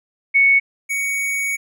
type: tone pair in turn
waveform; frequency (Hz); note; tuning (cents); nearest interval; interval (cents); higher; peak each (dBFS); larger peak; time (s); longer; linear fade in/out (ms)
sine / square; 2217 / 2238; C#7 / C#7; 0 / +16; unison; 16; second; -10 / -20; first; 0.34-0.6 / 0.89-1.57; second; 20
effects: none